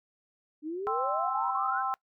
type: exponential sweep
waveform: sine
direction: up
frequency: 293.7 to 1597 Hz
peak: -32 dBFS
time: 0.62-1.83 s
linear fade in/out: 50 ms
type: chord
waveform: sine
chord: C major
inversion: second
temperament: equal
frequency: 784 / 1046.5 / 1318.5 Hz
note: G5 / C6 / E6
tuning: 0 / 0 / 0 cents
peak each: -32 / -33 / -32 dBFS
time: 0.87-1.94 s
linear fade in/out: 0 ms
effects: noise-tail reverb RT60 0.1 s tail -24 dB re dry